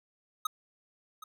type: tone with echo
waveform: square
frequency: 1263 Hz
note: D#6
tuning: 26 cents sharp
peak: -28 dBFS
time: 0.45-0.47 s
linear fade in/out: 5 ms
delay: 770 ms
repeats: 1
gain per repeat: -15 dB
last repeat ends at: 1.24 s
effects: none